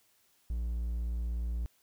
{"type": "tone", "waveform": "triangle", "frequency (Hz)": 58.27, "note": "A#1", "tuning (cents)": 0, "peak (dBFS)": -29, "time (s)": [0.5, 1.66], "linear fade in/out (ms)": 0, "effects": ["white hiss -69 dBFS RMS until 1.82 s"]}